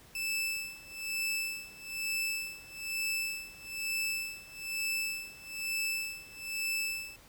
sawtooth tone with tremolo, 2633 Hz, E7, 3 cents flat, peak -27 dBFS, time 0.15-7.16 s, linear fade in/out 2 ms, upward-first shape sine, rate 1.1 Hz, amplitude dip 90%, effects pink hiss -57 dBFS RMS until 7.28 s

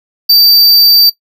square tone, 4646 Hz, D8, 20 cents flat, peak -3 dBFS, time 0.29-1.1 s, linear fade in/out 10 ms, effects noise-tail reverb RT60 0.1 s tail -17 dB re dry

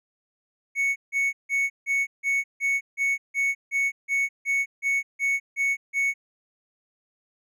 triangle tone bursts, 2217 Hz, C#7, in tune, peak -19 dBFS, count 15, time 0.75-6.14 s, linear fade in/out 50 ms, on 210 ms, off 160 ms, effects none

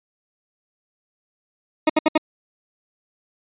20% pulse tone bursts, 311.1 Hz, D#4, in tune, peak -8 dBFS, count 4, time 1.87-2.178 s, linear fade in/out 5 ms, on 26 ms, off 68 ms, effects resampled to 8000 Hz

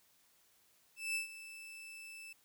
40% pulse tone with ADSR envelope, 2637 Hz, E7, in tune, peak -32 dBFS, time 0.96-2.33 s, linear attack 190 ms, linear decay 120 ms, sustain -15 dB, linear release 6 ms, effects white hiss -70 dBFS RMS until 2.44 s

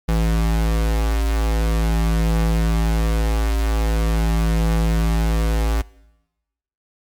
square tone pair together, 55.08 / 164.81 Hz, A1 / E3, +3 / 0 cents, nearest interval octave + perfect fifth, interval 1897 cents, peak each -17 / -28 dBFS, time 0.08-5.82 s, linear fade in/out 10 ms, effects noise-tail reverb RT60 1.0 s tail -22 dB re dry + MP3 96 kbps

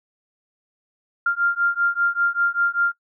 sine beating tone pair, 1393 / 1398.1 Hz, F6 / F6, -5 / +1 cents, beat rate 5.1 Hz, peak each -21 dBFS, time 1.26-2.92 s, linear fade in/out 5 ms, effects noise-tail reverb RT60 0.1 s tail -20 dB re dry

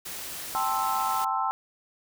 white noise, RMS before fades -37 dBFS, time 0.05-1.25 s, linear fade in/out 10 ms
sine chord, A minor seventh, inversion third, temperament equal, 784 / 880 / 1046.5 / 1318.5 Hz, G5 / A5 / C6 / E6, 0 / 0 / 0 / 0 cents, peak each -30 dBFS, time 0.55-1.51 s, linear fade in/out 0 ms
effects none

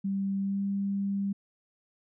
sine tone with pitch glide, 195.9 to 198.29 Hz, G3 to G3, -1 to +20 cents, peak -27 dBFS, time 0.04-1.33 s, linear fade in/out 10 ms, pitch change +21 cents, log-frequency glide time 0.41-0.61 s, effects none

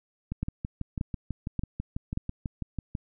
two click trains, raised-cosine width 5 ms, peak -19 / -16 dBFS, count 17 / 4, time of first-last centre 0.32-2.952 / 0.43-2.174 s, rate 6.08 / 1.72 Hz, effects none

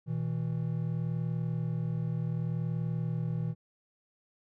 triangle tone pair together, 121.4 / 162.05 Hz, B2 / E3, -29 / -29 cents, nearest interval perfect fourth, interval 500 cents, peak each -31 / -30 dBFS, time 0.06-3.55 s, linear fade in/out 50 ms, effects none

